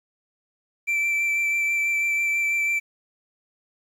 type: tone with vibrato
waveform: triangle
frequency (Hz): 2337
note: D7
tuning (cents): -9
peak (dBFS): -19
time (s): 0.87-2.8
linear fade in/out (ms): 20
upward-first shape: sine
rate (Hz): 6.1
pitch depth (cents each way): 13
effects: 9-bit